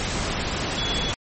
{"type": "tone in noise", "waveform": "sine", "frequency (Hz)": 3385, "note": "G#7", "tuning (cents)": 32, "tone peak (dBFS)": -27, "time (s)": [0.78, 1.11], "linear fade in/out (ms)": 0, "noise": "pink", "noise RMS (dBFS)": -26, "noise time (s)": [0, 1.14], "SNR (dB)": -4, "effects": ["MP3 32 kbps"]}